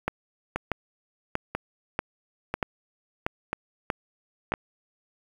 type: two click trains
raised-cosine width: 0.5 ms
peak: -10 / -12 dBFS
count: 8 / 5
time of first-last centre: 0.08-4.539 / 0.56-4.52 s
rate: 1.57 / 1.01 Hz
effects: 7-bit